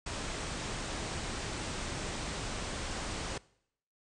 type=low-pass noise; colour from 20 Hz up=pink; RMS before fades=-38 dBFS; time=0.06-3.38 s; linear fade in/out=5 ms; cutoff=9000 Hz; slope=96 dB/octave; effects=noise-tail reverb RT60 0.7 s tail -22 dB re dry